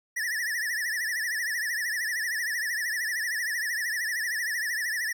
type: tone with vibrato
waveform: square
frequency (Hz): 1833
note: A#6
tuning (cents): -30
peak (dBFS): -28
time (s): 0.16-5.13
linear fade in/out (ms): 10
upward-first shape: triangle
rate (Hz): 13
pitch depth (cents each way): 160
effects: none